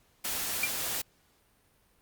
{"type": "noise", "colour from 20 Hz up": "white", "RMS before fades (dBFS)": -33, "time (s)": [0.24, 1.02], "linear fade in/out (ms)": 10}
{"type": "tone with exponential decay", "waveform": "sine", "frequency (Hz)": 2380, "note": "D7", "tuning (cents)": 22, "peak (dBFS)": -22, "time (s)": [0.63, 0.71], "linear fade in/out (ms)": 5, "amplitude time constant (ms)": 17}
{"effects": ["pink hiss -67 dBFS RMS until 2.01 s", "Opus 48 kbps"]}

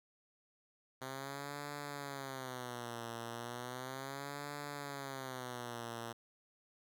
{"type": "tone with vibrato", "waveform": "5% pulse", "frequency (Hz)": 130, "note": "C3", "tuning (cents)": -11, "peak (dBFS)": -31, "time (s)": [1.01, 6.13], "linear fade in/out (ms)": 10, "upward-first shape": "sine", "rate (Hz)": 0.35, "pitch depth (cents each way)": 190, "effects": []}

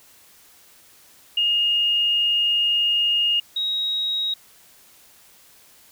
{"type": "tone pair in turn", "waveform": "sine", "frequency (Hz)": [2846, 3799], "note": ["F7", "A#7"], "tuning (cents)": [32, 32], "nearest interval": "perfect fourth", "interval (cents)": 500, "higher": "second", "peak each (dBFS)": [-17, -21], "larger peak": "first", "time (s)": [[1.37, 3.4], [3.56, 4.34]], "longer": "first", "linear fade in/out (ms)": 5, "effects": ["white hiss -52 dBFS RMS until 5.91 s"]}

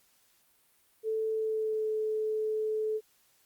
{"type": "tone with pitch glide", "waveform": "sine", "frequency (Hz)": [440, 433.2], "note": ["A4", "A4"], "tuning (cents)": [0, -27], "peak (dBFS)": -28, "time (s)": [1.03, 3.01], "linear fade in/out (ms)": 50, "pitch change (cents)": -27, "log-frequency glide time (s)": [1.32, 1.91], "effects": ["white hiss -67 dBFS RMS until 3.45 s", "Opus 48 kbps"]}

